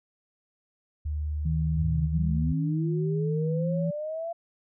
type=tone; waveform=sine; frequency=75.2 Hz; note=D2; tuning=42 cents sharp; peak=-27 dBFS; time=1.05-2.53 s; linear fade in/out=10 ms
type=tone with pitch glide; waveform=sine; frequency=157.7 to 166.4 Hz; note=D#3 to E3; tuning=+24 to +17 cents; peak=-25 dBFS; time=1.45-3.91 s; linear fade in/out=10 ms; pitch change=+93 cents; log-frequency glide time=3.56-3.68 s
type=linear sweep; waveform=sine; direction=up; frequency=77.78 to 682 Hz; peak=-30 dBFS; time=1.76-4.33 s; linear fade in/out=10 ms
effects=none